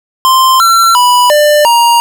square tone with pitch steps, 1045 / 1353 / 984 / 595 / 941 Hz, C6 / E6 / B5 / D5 / A#5, -2 / +45 / -7 / +22 / +16 cents, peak -5 dBFS, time 0.25-2 s, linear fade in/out 0 ms, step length 350 ms, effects none

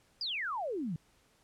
sine exponential sweep, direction down, 5080 to 146.8 Hz, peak -33 dBFS, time 0.21-0.96 s, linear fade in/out 2 ms, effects pink hiss -68 dBFS RMS until 1.43 s + low-pass 11000 Hz 12 dB/octave

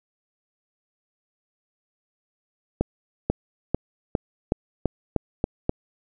accelerating click train, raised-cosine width 2 ms, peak -7 dBFS, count 9, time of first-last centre 2.81-5.694 s, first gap 490 ms, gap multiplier 0.91, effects none

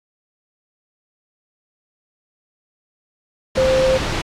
sine tone in noise, 523.3 Hz, C5, in tune, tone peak -13 dBFS, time 3.57-3.98 s, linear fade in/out 10 ms, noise pink, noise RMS -22 dBFS, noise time 3.55-4.22 s, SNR +6 dB, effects low-pass 5000 Hz 12 dB/octave + AAC 64 kbps

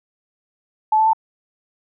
sine tone with pitch steps, 866 / 876.6 / 887.3 Hz, A5 / A5 / A5, -28 / -7 / +14 cents, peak -12 dBFS, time 0.92-1.133 s, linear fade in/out 5 ms, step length 71 ms, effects none

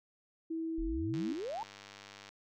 sine tone, 325.3 Hz, E4, 23 cents flat, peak -34 dBFS, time 0.5-1.33 s, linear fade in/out 10 ms
sine exponential sweep, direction up, 32.92 to 937 Hz, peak -36 dBFS, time 0.78-1.63 s, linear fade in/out 0 ms
click train, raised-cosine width 0.2 ms, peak -32 dBFS, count 116, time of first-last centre 1.14-2.29 s, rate 100 Hz
effects none

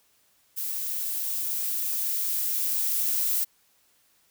violet noise with level ramp, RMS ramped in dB -31 to -25 dBFS, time 0.56-3.45 s, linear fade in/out 20 ms, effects white hiss -65 dBFS RMS until 4.3 s

